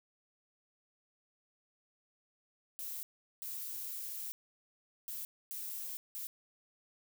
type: noise bursts at uneven times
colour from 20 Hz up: violet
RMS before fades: -42 dBFS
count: 5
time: 2.79-3.03 / 3.42-4.32 / 5.08-5.25 / 5.51-5.97 / 6.15-6.27 s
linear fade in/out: 0 ms
effects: none